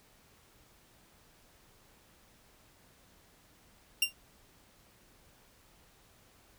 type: tone with exponential decay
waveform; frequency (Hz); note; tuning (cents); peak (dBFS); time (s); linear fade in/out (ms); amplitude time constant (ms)
sawtooth; 2780; F7; -9; -18; 4.02-4.13; 5; 22
effects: pink hiss -63 dBFS RMS until 6.58 s